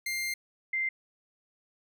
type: tone pair in turn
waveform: sawtooth / sine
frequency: 2100 / 2088 Hz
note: C7 / C7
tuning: +6 / -4 cents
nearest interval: unison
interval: 10 cents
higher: first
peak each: -27 dBFS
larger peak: neither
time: 0.06-0.34 / 0.73-0.89 s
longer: first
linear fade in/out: 5 ms
effects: none